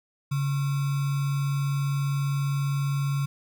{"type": "tone with sample-and-hold", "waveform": "sine", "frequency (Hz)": 140, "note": "C#3", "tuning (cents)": 18, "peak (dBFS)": -23, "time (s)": [0.31, 3.26], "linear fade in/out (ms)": 10, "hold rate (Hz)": 1225, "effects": []}